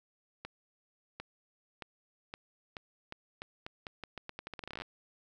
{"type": "accelerating click train", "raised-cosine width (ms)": 0.3, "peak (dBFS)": -25, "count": 26, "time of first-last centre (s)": [0.45, 4.82], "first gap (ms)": 750, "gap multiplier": 0.83, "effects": []}